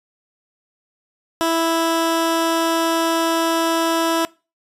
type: tone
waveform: 15% pulse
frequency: 329.6 Hz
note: E4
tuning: in tune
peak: -10 dBFS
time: 1.41-4.25 s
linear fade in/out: 0 ms
effects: noise-tail reverb RT60 0.3 s tail -22 dB re dry + resampled to 32000 Hz